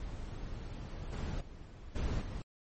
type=noise with level steps; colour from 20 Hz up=brown; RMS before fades=-42 / -36 / -49 / -34 / -40 dBFS; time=0-2.42 s; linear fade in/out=2 ms; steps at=1.12 / 1.4 / 1.95 / 2.21 s; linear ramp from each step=10 ms; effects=MP3 32 kbps